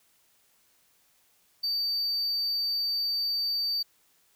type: tone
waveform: triangle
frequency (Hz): 4612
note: D8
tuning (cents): -32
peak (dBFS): -25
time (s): 1.63-3.83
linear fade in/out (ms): 10
effects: white hiss -66 dBFS RMS until 4.35 s